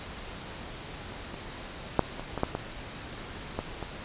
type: clicks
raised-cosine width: 1 ms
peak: -25 / -24 / -6 / -22 / -17 / -10 / -16 / -15 / -20 dBFS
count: 9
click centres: 1.122 / 1.342 / 1.993 / 2.196 / 2.377 / 2.434 / 2.551 / 3.59 / 3.827 s
effects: pink hiss -41 dBFS RMS until 4.04 s + resampled to 8000 Hz